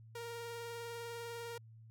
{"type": "tone with vibrato", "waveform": "sawtooth", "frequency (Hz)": 467.6, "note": "A#4", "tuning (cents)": 5, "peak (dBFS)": -39, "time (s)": [0.15, 1.58], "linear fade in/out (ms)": 5, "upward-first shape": "triangle", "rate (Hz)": 20, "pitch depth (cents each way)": 33, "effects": ["added 112 Hz sine -54 dBFS peak until 1.9 s"]}